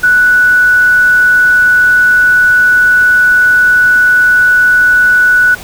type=tone with quantisation; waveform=sine; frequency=1480 Hz; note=F#6; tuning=in tune; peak=-4 dBFS; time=0.03-5.55 s; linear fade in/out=10 ms; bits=5; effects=pink hiss -29 dBFS RMS until 5.63 s